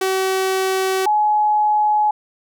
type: tone pair in turn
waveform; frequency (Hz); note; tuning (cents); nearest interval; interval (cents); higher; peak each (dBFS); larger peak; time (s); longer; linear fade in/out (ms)
sawtooth / sine; 380 / 845; F#4 / G#5; +46 / +30; octave + major second; 1384; second; -13; neither; 0.01-1.06 / 1.06-2.11; neither; 5
effects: none